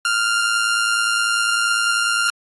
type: tone with amplitude modulation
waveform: sawtooth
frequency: 1396.9 Hz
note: F6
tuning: in tune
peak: -11 dBFS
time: 0.05-2.3 s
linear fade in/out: 2 ms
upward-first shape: sine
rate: 110 Hz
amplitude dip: 45%
effects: AAC 32 kbps